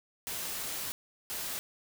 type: noise bursts at uneven times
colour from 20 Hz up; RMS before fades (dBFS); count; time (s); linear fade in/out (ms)
white; -37; 2; 0.27-0.92 / 1.3-1.59; 0
effects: none